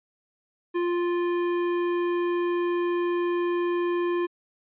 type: tone with tanh clipping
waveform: sine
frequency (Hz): 349.2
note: F4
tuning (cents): 0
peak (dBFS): -25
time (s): 0.74-4.27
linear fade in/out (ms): 20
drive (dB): 16
effects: resampled to 8000 Hz

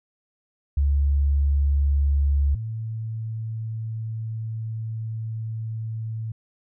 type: tone pair in turn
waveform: sine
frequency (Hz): 70.7 / 111.43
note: C#2 / A2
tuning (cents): +35 / +22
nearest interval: minor sixth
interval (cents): 787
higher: second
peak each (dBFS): -17 / -27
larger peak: first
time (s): 0.77-2.55 / 2.55-6.32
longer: second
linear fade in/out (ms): 5
effects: none

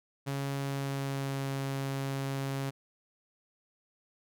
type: tone with pitch glide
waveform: sawtooth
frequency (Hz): 138.59 to 136.6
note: C#3 to C#3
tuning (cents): 0 to -25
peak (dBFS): -28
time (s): 0.26-2.71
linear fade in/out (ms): 20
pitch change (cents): -25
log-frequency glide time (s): 0.58-1.49
effects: none

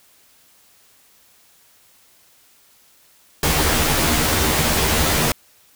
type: noise with comb filter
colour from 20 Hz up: pink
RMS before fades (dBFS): -18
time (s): 3.43-5.32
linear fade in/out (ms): 2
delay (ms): 13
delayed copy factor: +0.95
effects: white hiss -54 dBFS RMS until 5.75 s

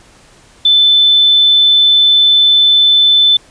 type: tone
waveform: sine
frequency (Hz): 3520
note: A7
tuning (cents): 0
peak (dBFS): -5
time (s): 0.65-3.37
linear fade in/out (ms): 5
effects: pink hiss -44 dBFS RMS until 3.5 s + resampled to 22050 Hz

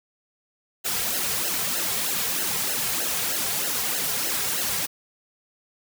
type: noise with flanger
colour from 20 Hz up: white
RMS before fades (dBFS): -26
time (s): 0.84-4.87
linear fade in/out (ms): 20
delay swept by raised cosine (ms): 0.84 to 3.44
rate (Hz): 3.2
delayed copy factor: -0.95
effects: none

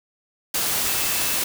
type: tone in noise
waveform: sine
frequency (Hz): 2637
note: E7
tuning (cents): 0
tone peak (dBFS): -34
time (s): 0.86-1.37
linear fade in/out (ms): 5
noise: white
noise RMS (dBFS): -23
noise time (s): 0.54-1.44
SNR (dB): -14
effects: none

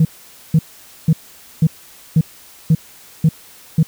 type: tone bursts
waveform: sine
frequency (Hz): 159.6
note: D#3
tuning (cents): +44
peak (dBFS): -6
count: 8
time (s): 0-3.83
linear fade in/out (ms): 5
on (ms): 50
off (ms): 490
effects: tanh soft clip ceiling -5 dBFS + white hiss -43 dBFS RMS until 3.87 s

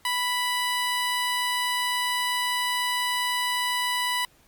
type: tone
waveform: 15% pulse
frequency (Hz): 987.8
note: B5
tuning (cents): 0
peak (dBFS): -17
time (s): 0.05-4.25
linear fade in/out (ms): 2
effects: pink hiss -59 dBFS RMS until 4.47 s + MP3 96 kbps

